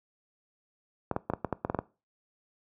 clicks, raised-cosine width 1 ms, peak -14 dBFS, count 10, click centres 1.113 / 1.164 / 1.3 / 1.336 / 1.447 / 1.527 / 1.649 / 1.699 / 1.747 / 1.789 s, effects noise-tail reverb RT60 0.3 s tail -20 dB re dry + high-pass 80 Hz 12 dB/octave

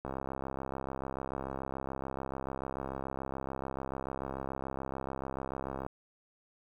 click train, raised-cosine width 1 ms, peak -23 dBFS, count 390, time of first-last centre 0.05-5.865 s, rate 66.9 Hz, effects 10-bit

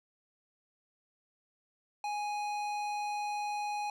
sine tone with tanh clipping, 830.6 Hz, G#5, in tune, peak -35 dBFS, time 2.04-3.9 s, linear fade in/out 2 ms, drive 16 dB, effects none

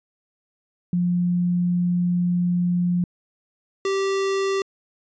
sine / square tone pair in turn, 176.6 / 389.9 Hz, F3 / G4, +20 / -9 cents, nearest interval octave + major second, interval 1371 cents, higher second, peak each -18 / -21 dBFS, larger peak first, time 0.93-3.04 / 3.85-4.62 s, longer first, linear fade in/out 2 ms, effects resampled to 16000 Hz

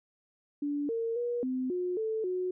sine tone with pitch steps, 289.5 / 457.4 / 480.4 / 256.9 / 360 / 440.3 / 365.9 Hz, D4 / A#4 / B4 / C4 / F#4 / A4 / F#4, -25 / -33 / -48 / -32 / -47 / +1 / -19 cents, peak -29 dBFS, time 0.62-2.51 s, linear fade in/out 5 ms, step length 270 ms, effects none

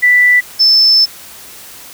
sine tone pair in turn, 1975.5 / 5274 Hz, B6 / E8, 0 / 0 cents, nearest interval octave + perfect fourth, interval 1700 cents, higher second, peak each -5 dBFS, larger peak neither, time 0.02-0.41 / 0.59-1.06 s, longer second, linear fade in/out 20 ms, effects white hiss -34 dBFS RMS until 1.93 s

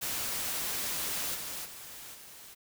white noise with level steps, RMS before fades -34 / -39 / -46 / -50 dBFS, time 0.01-2.55 s, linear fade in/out 20 ms, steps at 1.34 / 1.64 / 2.13 s, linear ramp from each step 20 ms, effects none

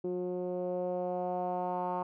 10% pulse tone with low-pass filter sweep, 180.1 Hz, F#3, 46 cents flat, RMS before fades -34 dBFS, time 0.04-2.03 s, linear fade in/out 5 ms, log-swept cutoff 380 to 970 Hz, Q 3.2, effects none

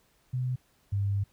sine tone pair in turn, 126.8 / 99.92 Hz, B2 / G2, +46 / +34 cents, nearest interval major third, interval 412 cents, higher first, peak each -27 / -25 dBFS, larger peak second, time 0.33-0.56 / 0.92-1.24 s, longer second, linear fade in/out 10 ms, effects pink hiss -67 dBFS RMS until 1.32 s

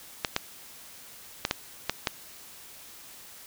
clicks, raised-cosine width 0.2 ms, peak -7 dBFS, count 6, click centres 0.248 / 0.364 / 1.451 / 1.511 / 1.896 / 2.072 s, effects white hiss -48 dBFS RMS until 3.46 s

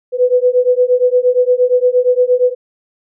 sine beating tone pair, 493.9 / 502.5 Hz, B4 / B4, 0 / +30 cents, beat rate 8.6 Hz, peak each -12 dBFS, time 0.12-2.55 s, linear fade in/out 50 ms, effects none

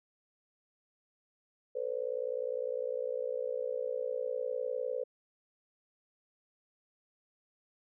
sine tone with amplitude modulation, 506 Hz, B4, 42 cents sharp, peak -28 dBFS, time 1.75-5.04 s, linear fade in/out 10 ms, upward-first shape sine, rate 59.8 Hz, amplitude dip 100%, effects none

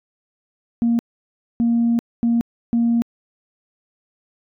sine tone bursts at uneven times, 233.9 Hz, A#3, 6 cents sharp, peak -13 dBFS, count 4, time 0.82-0.99 / 1.6-1.99 / 2.23-2.41 / 2.73-3.02 s, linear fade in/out 0 ms, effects tanh soft clip ceiling -11 dBFS

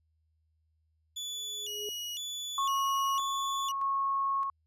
30% pulse tone with vibrato, 3168 Hz, G7, 18 cents sharp, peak -33 dBFS, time 1.16-3.72 s, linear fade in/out 10 ms, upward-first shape square, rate 0.99 Hz, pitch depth 150 cents each way
sine tone with exponential growth, 416.8 Hz, G#4, 6 cents sharp, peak -36 dBFS, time 1.2-1.89 s, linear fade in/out 1 ms, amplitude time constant 150 ms
sine tone with tremolo, 1095 Hz, C#6, 22 cents flat, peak -27 dBFS, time 2.58-4.5 s, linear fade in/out 2 ms, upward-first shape square, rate 0.81 Hz, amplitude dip 35%
effects added 79 Hz sine -70 dBFS peak until 4.66 s + resampled to 32000 Hz

